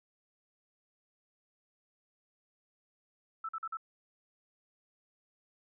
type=tone bursts; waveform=sine; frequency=1318.5 Hz; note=E6; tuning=in tune; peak=-35 dBFS; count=4; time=3.44-3.771 s; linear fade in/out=5 ms; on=49 ms; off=45 ms; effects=none